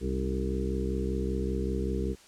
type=harmonic tone with a mistuned harmonic; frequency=65.2 Hz; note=C2; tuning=5 cents flat; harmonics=1 / 2 / 3 / 4 / 5 / 6 / 7; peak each=-31 / -39 / -34 / -40 / -38 / -35 / -38 dBFS; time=0-2.16 s; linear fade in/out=50 ms; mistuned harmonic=4; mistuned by=+67 cents; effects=white hiss -55 dBFS RMS until 2.27 s + low-pass 8000 Hz 12 dB/octave